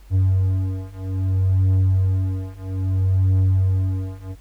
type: beating tone pair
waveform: triangle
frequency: 94.1 / 94.71 Hz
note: F#2 / F#2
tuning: +30 / +41 cents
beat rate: 0.61 Hz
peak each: -18 / -17 dBFS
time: 0.1-4.36 s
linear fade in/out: 50 ms
effects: added 48 Hz sine -42 dBFS peak until 4.4 s + pink hiss -56 dBFS RMS until 4.4 s